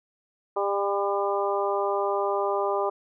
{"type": "harmonic tone", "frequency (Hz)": 200, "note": "G3", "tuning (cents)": 35, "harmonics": [2, 3, 4, 5, 6], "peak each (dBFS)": [-27, -29, -30, -31, -32], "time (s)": [0.56, 2.9], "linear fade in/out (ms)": 10, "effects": []}